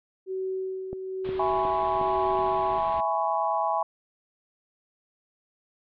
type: tone with tremolo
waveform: sine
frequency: 377.7 Hz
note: F#4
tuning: 36 cents sharp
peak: -27 dBFS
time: 0.26-2.81 s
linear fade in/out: 50 ms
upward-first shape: sine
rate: 1.1 Hz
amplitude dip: 50%
type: click train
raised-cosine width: 2 ms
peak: -22 dBFS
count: 4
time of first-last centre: 0.93-2.013 s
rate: 2.77 Hz
type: low-pass noise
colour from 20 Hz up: pink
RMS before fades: -42 dBFS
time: 1.24-3.01 s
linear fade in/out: 10 ms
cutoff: 3800 Hz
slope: 48 dB/octave
type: chord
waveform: sine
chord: C# minor seventh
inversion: first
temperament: equal with one note detuned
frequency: 659.3 / 830.6 / 999.8 / 1108.7 Hz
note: E5 / G#5 / B5 / C#6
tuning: 0 / 0 / +21 / 0 cents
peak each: -29 / -27 / -29 / -31 dBFS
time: 1.39-3.83 s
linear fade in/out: 5 ms
effects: none